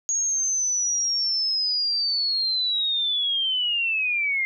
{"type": "linear sweep", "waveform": "sine", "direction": "down", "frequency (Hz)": [6645, 2093], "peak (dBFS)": -21, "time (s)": [0.09, 4.45], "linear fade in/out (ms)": 0, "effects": []}